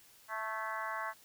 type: harmonic tone with a mistuned harmonic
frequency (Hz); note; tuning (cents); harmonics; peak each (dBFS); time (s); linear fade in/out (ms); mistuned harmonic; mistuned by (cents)
220; A3; 0; 3 / 4 / 5 / 6 / 7 / 8 / 9; -45 / -43 / -40 / -46 / -44 / -45 / -46; 0.28-1.14; 50; 8; -40
effects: white hiss -61 dBFS RMS until 1.24 s